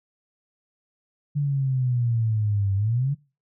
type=exponential two-way sweep; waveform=sine; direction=down then up; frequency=146.83 to 96.7 to 146.83 Hz; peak=-20 dBFS; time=1.35-3.15 s; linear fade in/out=20 ms; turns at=2.75 s; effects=noise-tail reverb RT60 0.3 s tail -21 dB re dry